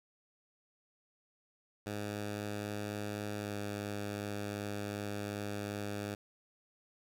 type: tone with pitch glide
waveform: 10% pulse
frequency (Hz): 103.83 to 102.64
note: G#2 to G#2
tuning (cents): 0 to -20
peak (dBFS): -29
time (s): 1.86-6.15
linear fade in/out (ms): 5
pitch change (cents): -20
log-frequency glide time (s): 3.4-3.51
effects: none